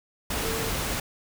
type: tone in noise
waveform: sine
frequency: 449.8 Hz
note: A4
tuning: 38 cents sharp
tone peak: -32 dBFS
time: 0.42-0.7 s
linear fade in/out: 5 ms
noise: pink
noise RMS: -29 dBFS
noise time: 0.3-1 s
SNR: -6 dB
effects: none